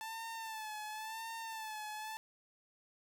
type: tone with vibrato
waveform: sawtooth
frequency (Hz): 880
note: A5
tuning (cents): 0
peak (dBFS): -38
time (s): 0.01-2.17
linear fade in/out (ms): 0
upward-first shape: sine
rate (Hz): 0.94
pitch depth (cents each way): 58
effects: none